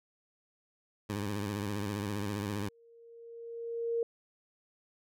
15% pulse tone with vibrato, 102.2 Hz, G#2, 27 cents flat, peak -27 dBFS, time 1.09-2.69 s, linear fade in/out 10 ms, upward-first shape sine, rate 15 Hz, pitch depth 80 cents each way
sine tone with exponential growth, 464.6 Hz, A#4, 6 cents flat, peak -27 dBFS, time 2.46-4.03 s, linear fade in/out 2 ms, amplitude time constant 340 ms
effects none

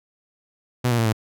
sawtooth tone with pitch steps, 123.8 / 118.69 / 113.79 / 109.09 Hz, B2 / A#2 / A#2 / A2, +5 / +32 / -41 / -14 cents, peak -14 dBFS, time 0.84-1.128 s, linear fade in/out 10 ms, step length 72 ms, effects none

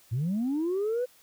sine linear sweep, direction up, 104.9 to 510 Hz, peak -24 dBFS, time 0.11-1.06 s, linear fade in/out 20 ms, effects tanh soft clip ceiling -23 dBFS + white hiss -59 dBFS RMS until 1.22 s

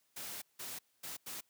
white noise bursts at uneven times, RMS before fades -44 dBFS, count 4, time 0.16-0.42 / 0.59-0.79 / 1.03-1.17 / 1.26-1.41 s, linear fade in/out 10 ms, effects white hiss -75 dBFS RMS until 1.49 s + high-pass 100 Hz 12 dB/octave

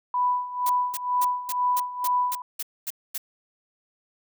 sine tone with tremolo, 990 Hz, B5, 4 cents sharp, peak -19 dBFS, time 0.14-2.42 s, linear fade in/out 2 ms, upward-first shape sine, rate 2.1 Hz, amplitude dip 80%
blue noise bursts, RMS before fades -30 dBFS, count 10, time 0.66-3.18 s, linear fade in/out 5 ms, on 36 ms, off 240 ms
effects none

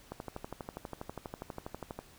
click train, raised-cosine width 1 ms, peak -25 dBFS, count 24, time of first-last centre 0.12-1.99 s, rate 12.3 Hz, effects pink hiss -58 dBFS RMS until 2.18 s

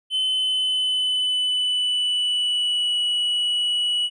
triangle tone with pitch glide, 3048 to 2936 Hz, G7 to F#7, -49 to -14 cents, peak -18 dBFS, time 0.1-4.1 s, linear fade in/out 50 ms, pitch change -65 cents, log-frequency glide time 0.2-3 s, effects resampled to 22050 Hz

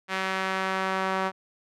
sawtooth tone with band-pass filter sweep, 189.9 Hz, F#3, 45 cents sharp, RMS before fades -28 dBFS, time 0.08-1.32 s, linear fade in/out 50 ms, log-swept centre 1900 to 1100 Hz, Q 1.1, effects none

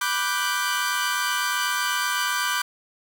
sawtooth chord, G major seventh, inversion first, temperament equal, 987.8 / 1174.7 / 1480 / 1568 Hz, B5 / D6 / F#6 / G6, 0 / 0 / 0 / 0 cents, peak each -26 / -24 / -25 / -24 dBFS, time 0.01-2.62 s, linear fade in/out 5 ms, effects none

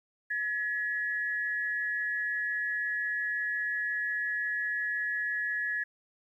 sine tone pair together, 1694.7 / 1911 Hz, G#6 / A#6, +35 / +43 cents, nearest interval major second, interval 208 cents, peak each -30 / -35 dBFS, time 0.3-5.84 s, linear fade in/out 10 ms, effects 11-bit

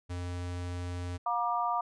square tone, 88.7 Hz, F2, 27 cents sharp, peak -35 dBFS, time 0.09-1.18 s, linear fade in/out 20 ms
harmonic tone, 237.6 Hz, A#3, 33 cents sharp, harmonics 3 / 4 / 5, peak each -32 / -32 / -32 dBFS, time 1.26-1.81 s, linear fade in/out 5 ms
effects resampled to 22050 Hz

